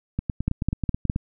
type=two click trains; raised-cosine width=5 ms; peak=-9 / -12 dBFS; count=4 / 10; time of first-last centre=0.48-1.099 / 0.19-1.161 s; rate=4.85 / 9.27 Hz; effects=none